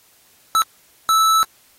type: tone bursts at uneven times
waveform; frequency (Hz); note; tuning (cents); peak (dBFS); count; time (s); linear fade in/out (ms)
square; 1312; E6; -9; -13; 2; 0.55-0.62 / 1.09-1.43; 0
effects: white hiss -54 dBFS RMS until 1.78 s + AAC 48 kbps